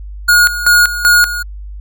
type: tone with tremolo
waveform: square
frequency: 1439 Hz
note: F#6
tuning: 49 cents flat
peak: -6 dBFS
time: 0.28-1.43 s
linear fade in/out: 10 ms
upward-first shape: square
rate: 2.6 Hz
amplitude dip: 75%
effects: added 50 Hz sine -25 dBFS peak until 1.8 s